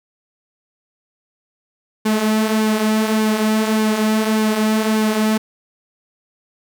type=tone with flanger; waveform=sawtooth; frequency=217 Hz; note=A3; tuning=24 cents flat; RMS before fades=-17 dBFS; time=2.05-5.38 s; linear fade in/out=10 ms; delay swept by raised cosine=1.5 to 7.4 ms; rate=1.7 Hz; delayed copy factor=-0.5; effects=none